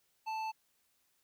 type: tone with hard clipping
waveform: sine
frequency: 880 Hz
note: A5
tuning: in tune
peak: -37 dBFS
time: 0.26-0.52 s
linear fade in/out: 20 ms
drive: 10 dB
effects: white hiss -75 dBFS RMS until 1.23 s